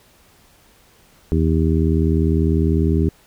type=harmonic tone; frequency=80 Hz; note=D#2; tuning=49 cents sharp; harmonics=1 / 2 / 3 / 4 / 5; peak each=-17 / -20 / -22 / -23 / -24 dBFS; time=1.32-3.09 s; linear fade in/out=0 ms; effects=pink hiss -53 dBFS RMS until 3.26 s